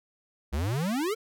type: exponential sweep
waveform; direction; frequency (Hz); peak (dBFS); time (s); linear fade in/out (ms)
square; up; 64 to 466.2; -27; 0.52-1.15; 20
effects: none